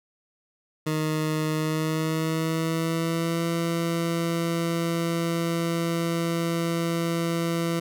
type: tone with pitch glide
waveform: 20% pulse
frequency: 155.56 to 167.69 Hz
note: D#3 to E3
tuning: 0 to +30 cents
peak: -19 dBFS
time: 0.86-7.8 s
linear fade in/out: 10 ms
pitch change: +130 cents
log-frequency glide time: 1.53-3.47 s
effects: none